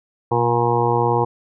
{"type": "harmonic tone with a mistuned harmonic", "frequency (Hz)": 118.7, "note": "A#2", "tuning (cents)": 32, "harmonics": [1, 2, 3, 4, 6, 7, 8, 9], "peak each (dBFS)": [-22, -30, -23, -21, -28, -22, -22, -28], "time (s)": [0.31, 1.25], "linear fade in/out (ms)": 10, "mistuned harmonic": 1, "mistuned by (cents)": 44, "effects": []}